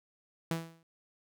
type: tone with exponential decay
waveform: sawtooth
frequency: 164.81 Hz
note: E3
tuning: in tune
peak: -24 dBFS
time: 0.51-0.83 s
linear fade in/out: 2 ms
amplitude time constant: 69 ms
effects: none